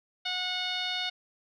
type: tone with low-pass filter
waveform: 10% pulse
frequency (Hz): 730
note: F#5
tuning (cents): -24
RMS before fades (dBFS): -32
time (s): 0.25-1.1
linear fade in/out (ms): 10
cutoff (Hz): 3900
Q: 3.2
effects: none